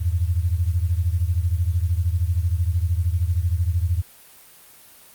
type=beating tone pair; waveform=sine; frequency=82.41 / 95.41 Hz; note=E2 / G2; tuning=0 / -46 cents; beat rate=13 Hz; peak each=-20 / -23 dBFS; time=0-4.02 s; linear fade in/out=20 ms; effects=white hiss -48 dBFS RMS until 5.14 s + Opus 32 kbps